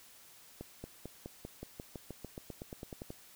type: accelerating click train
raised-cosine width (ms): 2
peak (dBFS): -29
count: 18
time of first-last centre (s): 0.61-3.104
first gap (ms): 230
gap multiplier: 0.94
effects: white hiss -58 dBFS RMS until 3.35 s